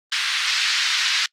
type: band-pass noise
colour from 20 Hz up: white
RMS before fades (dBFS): -21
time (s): 0.12-1.26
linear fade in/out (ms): 2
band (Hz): 1400 to 4900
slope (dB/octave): 24
effects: noise-tail reverb RT60 0.1 s tail -26 dB re dry + Opus 32 kbps